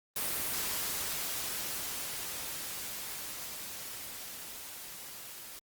white noise with level ramp, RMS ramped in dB -33 to -47 dBFS, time 0.16-5.59 s, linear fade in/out 2 ms, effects Opus 32 kbps

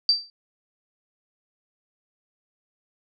sine tone with exponential decay, 4664 Hz, D8, 13 cents flat, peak -12 dBFS, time 0.09-0.3 s, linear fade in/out 1 ms, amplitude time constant 44 ms, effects none

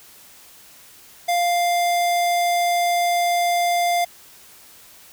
square tone, 698.5 Hz, F5, in tune, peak -18 dBFS, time 1.28-4.05 s, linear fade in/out 10 ms, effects white hiss -47 dBFS RMS until 5.12 s

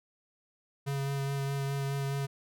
square tone with vibrato, 138.59 Hz, C#3, in tune, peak -31 dBFS, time 0.86-2.27 s, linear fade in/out 20 ms, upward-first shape sine, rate 4.8 Hz, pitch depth 14 cents each way, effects none

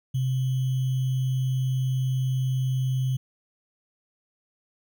sine tone with sample-and-hold, 130 Hz, C3, 11 cents flat, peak -22 dBFS, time 0.14-3.17 s, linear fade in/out 10 ms, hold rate 3150 Hz, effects none

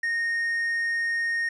triangle tone, 1852 Hz, A#6, 12 cents flat, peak -22 dBFS, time 0.03-1.49 s, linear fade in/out 5 ms, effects resampled to 22050 Hz + 10-bit

